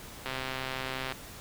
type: click train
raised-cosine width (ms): 0.3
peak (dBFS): -18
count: 114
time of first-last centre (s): 0.26-1.123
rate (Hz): 131
effects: pink hiss -46 dBFS RMS until 1.4 s